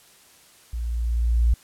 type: tone with level ramp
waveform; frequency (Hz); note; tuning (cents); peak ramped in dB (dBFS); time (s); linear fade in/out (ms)
sine; 58.27; A#1; 0; -26 to -14; 0.73-1.54; 5
effects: white hiss -53 dBFS RMS until 1.63 s + low-pass 12000 Hz 12 dB/octave